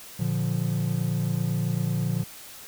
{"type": "chord", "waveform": "triangle", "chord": "Bb major", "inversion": "none", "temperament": "equal", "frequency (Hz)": [116.54, 146.83, 174.61], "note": ["Bb2", "D3", "F3"], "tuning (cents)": [0, 0, 0], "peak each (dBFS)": -26, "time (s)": [0.19, 2.24], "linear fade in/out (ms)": 10, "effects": ["white hiss -44 dBFS RMS until 2.67 s"]}